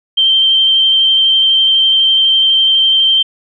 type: tone with vibrato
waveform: sine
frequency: 3136 Hz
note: G7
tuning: in tune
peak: -7 dBFS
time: 0.17-3.23 s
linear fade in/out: 10 ms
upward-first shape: triangle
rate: 12 Hz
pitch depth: 16 cents each way
effects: none